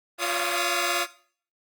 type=tone cluster; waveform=10% pulse; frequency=350.3 / 564 / 684 / 1246 Hz; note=F4 / C#5 / F5 / D#6; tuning=+5 / +30 / -36 / +2 cents; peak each=-21 dBFS; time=0.18-1.07 s; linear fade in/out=50 ms; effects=noise-tail reverb RT60 0.5 s tail -18 dB re dry + Opus 24 kbps